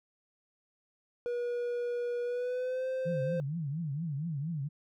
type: tone with pitch glide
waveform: triangle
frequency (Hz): 482.4 to 520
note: B4 to C5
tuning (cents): -41 to -11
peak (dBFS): -29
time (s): 1.26-3.4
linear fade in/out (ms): 0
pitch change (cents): +130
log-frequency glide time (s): 2.23-2.88
type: tone with vibrato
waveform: sine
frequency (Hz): 153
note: D#3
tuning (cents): -29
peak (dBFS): -32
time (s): 3.05-4.69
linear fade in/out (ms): 20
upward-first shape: triangle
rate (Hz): 4.3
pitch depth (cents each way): 240
effects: none